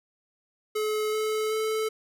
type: tone with pitch steps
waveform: square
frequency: 428.6 / 432.6 / 436.6 Hz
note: A4 / A4 / A4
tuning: -45 / -29 / -13 cents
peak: -26 dBFS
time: 0.75-1.89 s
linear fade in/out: 10 ms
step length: 380 ms
effects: none